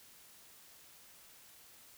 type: silence
effects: white hiss -59 dBFS RMS until 1.97 s